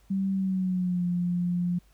sine tone with pitch glide, 193.3 to 176.24 Hz, G3 to F3, -24 to +16 cents, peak -24 dBFS, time 0.1-1.79 s, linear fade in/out 10 ms, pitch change -160 cents, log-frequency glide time 0.33-1.05 s, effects added 50 Hz sine -58 dBFS peak until 1.93 s + pink hiss -65 dBFS RMS until 1.93 s

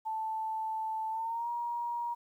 sine tone with pitch glide, 880 to 948.6 Hz, A5 to A#5, 0 to +30 cents, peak -32 dBFS, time 0.05-2.15 s, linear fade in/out 20 ms, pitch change +130 cents, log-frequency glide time 1.1-1.49 s, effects 11-bit

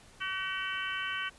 harmonic tone with a mistuned harmonic, 380 Hz, F#4, 46 cents sharp, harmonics 3 / 4 / 5 / 6 / 7 / 8, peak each -40 / -36 / -42 / -42 / -42 / -39 dBFS, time 0.2-1.3 s, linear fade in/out 20 ms, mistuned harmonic 7, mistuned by +18 cents, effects pink hiss -57 dBFS RMS until 1.38 s + resampled to 24000 Hz

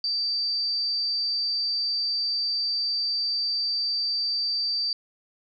sine tone with amplitude modulation, 4662 Hz, D8, 14 cents flat, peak -22 dBFS, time 0.04-4.93 s, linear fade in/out 2 ms, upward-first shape sine, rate 229 Hz, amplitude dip 35%, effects none

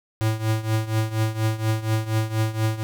square tone with tremolo, 110 Hz, A2, in tune, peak -18 dBFS, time 0.21-2.83 s, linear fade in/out 0 ms, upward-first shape triangle, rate 4.2 Hz, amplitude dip 85%, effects none

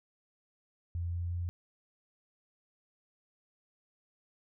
sine tone with pitch steps, 86 / 86.65 / 87.3 Hz, F2 / F2 / F2, -26 / -13 / 0 cents, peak -32 dBFS, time 0.95-1.49 s, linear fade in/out 0 ms, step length 180 ms, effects none

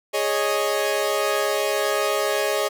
sawtooth chord, Ab suspended fourth, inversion none, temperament equal, 415.3 / 554.4 / 622.3 Hz, Ab4 / Db5 / Eb5, 0 / 0 / 0 cents, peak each -21 dBFS, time 0.13-2.69 s, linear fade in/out 20 ms, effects none

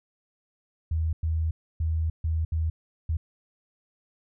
sine tone bursts at uneven times, 80.3 Hz, E2, 45 cents flat, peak -23 dBFS, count 6, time 0.91-1.13 / 1.23-1.51 / 1.8-2.1 / 2.24-2.45 / 2.52-2.7 / 3.09-3.17 s, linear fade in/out 5 ms, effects none

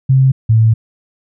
sine tone pair in turn, 132.7 / 111.59 Hz, C3 / A2, +25 / +25 cents, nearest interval minor third, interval 300 cents, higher first, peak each -6 dBFS, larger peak neither, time 0.09-0.32 / 0.49-0.74 s, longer second, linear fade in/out 10 ms, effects none

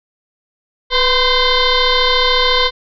sine tone with frequency modulation, 1559 Hz, G6, 10 cents flat, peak -10 dBFS, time 0.9-2.71 s, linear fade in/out 50 ms, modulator 514 Hz, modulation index 5.1, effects none

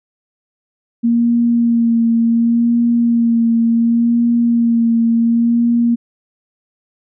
sine tone with vibrato, 233.1 Hz, A#3, in tune, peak -10 dBFS, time 1.03-5.96 s, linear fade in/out 20 ms, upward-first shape sine, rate 0.69 Hz, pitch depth 22 cents each way, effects none

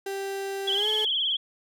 35% pulse tone with pitch glide, 392 to 430 Hz, G4 to A4, 0 to -40 cents, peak -28 dBFS, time 0.06-1.05 s, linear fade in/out 5 ms, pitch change +160 cents, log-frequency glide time 0.74-0.88 s
sine tone with vibrato, 3214 Hz, G7, 43 cents sharp, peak -23 dBFS, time 0.67-1.37 s, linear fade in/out 10 ms, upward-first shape triangle, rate 19 Hz, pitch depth 110 cents each way
effects none

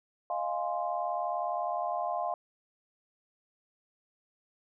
sine chord, F minor seventh, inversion third, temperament equal with one note detuned, 619 / 698.5 / 830.6 / 1046.5 Hz, Eb5 / F5 / Ab5 / C6, -9 / 0 / 0 / 0 cents, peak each -37 / -32 / -38 / -37 dBFS, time 0.3-2.34 s, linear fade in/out 2 ms, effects none

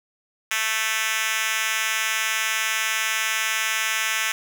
5% pulse tone with high-pass filter, 220 Hz, A3, in tune, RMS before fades -24 dBFS, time 0.51-4.32 s, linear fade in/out 2 ms, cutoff 1900 Hz, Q 0.9, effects none

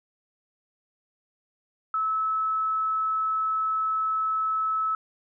sine tone, 1300 Hz, E6, 24 cents flat, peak -23 dBFS, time 1.94-4.95 s, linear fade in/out 2 ms, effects none

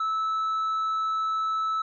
sine tone with tanh clipping, 1307 Hz, E6, 15 cents flat, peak -25 dBFS, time 0-1.82 s, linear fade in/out 5 ms, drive 3 dB, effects none

